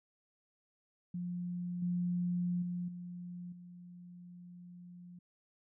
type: tone with level steps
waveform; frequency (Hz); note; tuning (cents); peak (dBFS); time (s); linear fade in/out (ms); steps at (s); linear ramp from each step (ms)
sine; 176.8; F3; +22; -36 / -31 / -35 / -42 / -49; 1.14-5.19; 5; 1.82 / 2.62 / 2.88 / 3.52; 5
effects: none